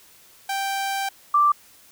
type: tone pair in turn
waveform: sawtooth / sine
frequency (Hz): 784 / 1174.7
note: G5 / D6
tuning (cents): 0 / 0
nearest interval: perfect fifth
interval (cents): 700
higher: second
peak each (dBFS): -20 / -14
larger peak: second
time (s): 0.49-1.09 / 1.34-1.52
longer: first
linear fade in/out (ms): 5
effects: white hiss -52 dBFS RMS until 1.91 s